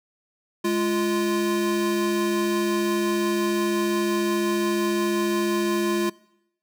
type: tone pair together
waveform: square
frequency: 208.8 / 346.1 Hz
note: G#3 / F4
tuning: +10 / -16 cents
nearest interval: major sixth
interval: 874 cents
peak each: -27 / -23 dBFS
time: 0.64-6.1 s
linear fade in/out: 10 ms
effects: noise-tail reverb RT60 0.8 s tail -23 dB re dry